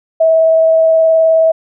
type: tone with vibrato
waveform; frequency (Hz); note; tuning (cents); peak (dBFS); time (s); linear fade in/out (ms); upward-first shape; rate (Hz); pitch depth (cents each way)
sine; 647; E5; -32; -6; 0.2-1.52; 10; triangle; 19; 13
effects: none